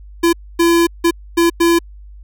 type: tone bursts at uneven times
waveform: square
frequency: 338.5 Hz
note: E4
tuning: 46 cents sharp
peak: -10 dBFS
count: 5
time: 0.23-0.33 / 0.59-0.87 / 1.04-1.11 / 1.37-1.5 / 1.6-1.79 s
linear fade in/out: 10 ms
effects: added 50 Hz sine -34 dBFS peak until 2.23 s